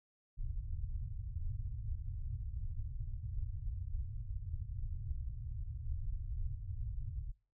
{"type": "low-pass noise", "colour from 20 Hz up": "pink", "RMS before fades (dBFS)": -40, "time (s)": [0.37, 7.32], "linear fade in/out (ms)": 20, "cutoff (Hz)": 120, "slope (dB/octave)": 48, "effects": ["noise-tail reverb RT60 0.4 s tail -25 dB re dry"]}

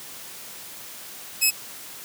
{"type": "tone", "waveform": "10% pulse", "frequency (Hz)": 2573, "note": "E7", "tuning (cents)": -43, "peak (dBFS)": -8, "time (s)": [1.41, 1.51], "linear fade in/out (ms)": 20, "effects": ["white hiss -40 dBFS RMS until 2.04 s", "high-pass 100 Hz 12 dB/octave"]}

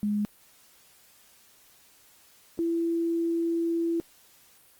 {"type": "tone pair in turn", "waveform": "sine", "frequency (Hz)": [207.7, 334.8], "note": ["G#3", "E4"], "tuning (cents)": [0, 27], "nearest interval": "minor sixth", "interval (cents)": 827, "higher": "second", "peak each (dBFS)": -24, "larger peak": "neither", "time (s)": [[0.03, 0.25], [2.59, 4]], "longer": "second", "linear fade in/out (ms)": 0, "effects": ["white hiss -58 dBFS RMS until 4.79 s", "Opus 32 kbps"]}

